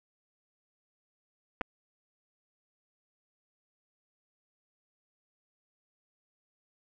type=clicks; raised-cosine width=0.5 ms; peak=-17 dBFS; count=2; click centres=1.611 / 1.615 s; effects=none